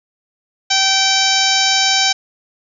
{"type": "harmonic tone", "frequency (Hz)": 774, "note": "G5", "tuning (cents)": -22, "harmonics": [1, 2, 3, 4, 5, 6, 7, 8, 9], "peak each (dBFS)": [-20, -22, -21, -20, -19, -21, -19, -22, -25], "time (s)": [0.7, 2.13], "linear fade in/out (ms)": 10, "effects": []}